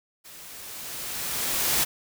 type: noise with level ramp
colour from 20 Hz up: white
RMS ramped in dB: -46 to -22 dBFS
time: 0.24-1.85 s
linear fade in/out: 20 ms
effects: none